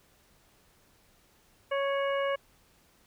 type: harmonic tone with a mistuned harmonic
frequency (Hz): 554.4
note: C#5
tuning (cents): 0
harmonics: 1 / 2 / 3 / 4 / 5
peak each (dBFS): -28 / -34 / -38 / -40 / -42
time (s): 1.71-2.36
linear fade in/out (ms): 10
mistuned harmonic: 5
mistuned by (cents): +65
effects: pink hiss -64 dBFS RMS until 3.06 s